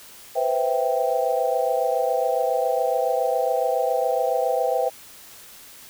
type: chord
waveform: sine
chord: C major seventh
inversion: third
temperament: equal with one note detuned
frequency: 493.9 / 521.1 / 659.3 / 784 Hz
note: B4 / C5 / E5 / G5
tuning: 0 / -7 / 0 / 0 cents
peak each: -25 dBFS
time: 0.35-4.9 s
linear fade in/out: 20 ms
effects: white hiss -45 dBFS RMS until 5.89 s